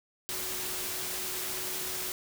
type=tone in noise; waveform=sine; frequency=370 Hz; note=F#4; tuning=in tune; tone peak=-46 dBFS; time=0.29-2.12 s; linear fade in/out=0 ms; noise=white; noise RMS=-35 dBFS; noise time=0.29-2.12 s; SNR=-14 dB; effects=none